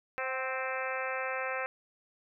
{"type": "harmonic tone with a mistuned harmonic", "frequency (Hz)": 261.6, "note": "C4", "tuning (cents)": 0, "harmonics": [2, 3, 4, 5, 6, 7, 8, 9, 10], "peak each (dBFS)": [-37, -41, -42, -40, -40, -41, -43, -43, -43], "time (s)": [0.18, 1.66], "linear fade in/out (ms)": 0, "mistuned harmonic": 3, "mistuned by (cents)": -27, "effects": []}